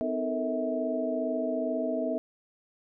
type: tone cluster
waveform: sine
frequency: 254 / 308.6 / 443.7 / 466 / 646 Hz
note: B3 / D#4 / A4 / A#4 / E5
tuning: +49 / -14 / +14 / -1 / -35 cents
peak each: -32 / -36 / -37 / -39 / -30 dBFS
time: 0.01-2.18 s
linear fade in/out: 0 ms
effects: none